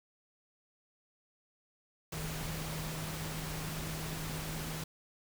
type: tone in noise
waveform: sine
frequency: 157.7 Hz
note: D#3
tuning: 24 cents sharp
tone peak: -40 dBFS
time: 2.12-4.84 s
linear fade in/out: 5 ms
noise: pink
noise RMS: -41 dBFS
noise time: 2.12-4.84 s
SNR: -2 dB
effects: none